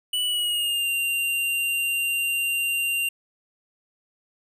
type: tone with pitch glide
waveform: square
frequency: 2960 to 2778 Hz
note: F#7 to F7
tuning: 0 to -10 cents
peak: -23 dBFS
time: 0.13-3.09 s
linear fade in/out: 5 ms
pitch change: -110 cents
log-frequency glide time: 0.25-0.89 s
effects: none